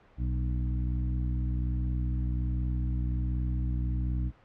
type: harmonic tone with a mistuned harmonic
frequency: 61.3 Hz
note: B1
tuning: 12 cents flat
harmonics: 1 / 2 / 3 / 4 / 5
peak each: -28 / -33 / -41 / -44 / -43 dBFS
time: 0.17-4.32 s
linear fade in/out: 50 ms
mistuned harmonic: 3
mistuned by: +26 cents
effects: pink hiss -59 dBFS RMS until 4.44 s + low-pass 2000 Hz 12 dB/octave